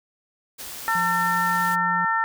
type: noise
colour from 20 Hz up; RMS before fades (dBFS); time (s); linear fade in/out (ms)
white; -36; 0.58-1.76; 20
type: harmonic tone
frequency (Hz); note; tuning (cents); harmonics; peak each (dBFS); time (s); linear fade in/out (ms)
450; A4; +39; 2 / 3 / 4; -24 / -24 / -24; 0.88-2.24; 0
type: tone with pitch glide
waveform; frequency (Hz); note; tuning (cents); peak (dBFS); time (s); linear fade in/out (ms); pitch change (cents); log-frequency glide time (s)
triangle; 174.61 to 175.82; F3 to F3; 0 to +12; -29; 0.95-2.05; 2; +12; 1.22-1.44
effects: none